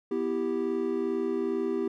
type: chord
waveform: triangle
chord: E minor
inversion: second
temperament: equal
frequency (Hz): 246.9 / 329.6 / 392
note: B3 / E4 / G4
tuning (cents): 0 / 0 / 0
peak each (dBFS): -31 / -30 / -27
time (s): 0.11-1.88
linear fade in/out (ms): 5
effects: none